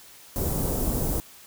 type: band-stop noise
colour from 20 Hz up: pink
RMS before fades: -26 dBFS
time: 0.36-1.2 s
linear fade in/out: 0 ms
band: 560 to 11000 Hz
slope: 12 dB/octave
effects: white hiss -49 dBFS RMS until 1.46 s